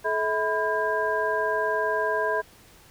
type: tone cluster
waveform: sine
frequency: 430.3 / 645 / 996 / 1611 Hz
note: A4 / E5 / B5 / G6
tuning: -39 / -38 / +14 / +47 cents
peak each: -28 dBFS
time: 0.04-2.42 s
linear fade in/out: 20 ms
effects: pink hiss -53 dBFS RMS until 2.9 s